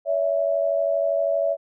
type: tone pair together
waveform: sine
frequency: 567 / 659.6 Hz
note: C#5 / E5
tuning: +39 / +1 cents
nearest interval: minor third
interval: 262 cents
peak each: -22 dBFS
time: 0.05-1.57 s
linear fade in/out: 50 ms
effects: none